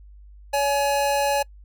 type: tone pair together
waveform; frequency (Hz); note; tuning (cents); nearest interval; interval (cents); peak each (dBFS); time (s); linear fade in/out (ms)
square; 565.4 / 842; C#5 / G#5; +34 / +24; perfect fifth; 690; -23; 0.53-1.43; 10
effects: noise-tail reverb RT60 0.1 s tail -26 dB re dry + added 50 Hz sine -43 dBFS peak until 1.64 s